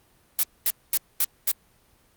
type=noise bursts; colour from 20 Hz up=blue; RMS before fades=-21 dBFS; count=5; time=0.39-1.515 s; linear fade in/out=0 ms; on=41 ms; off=230 ms; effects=pink hiss -61 dBFS RMS until 2.16 s + Opus 32 kbps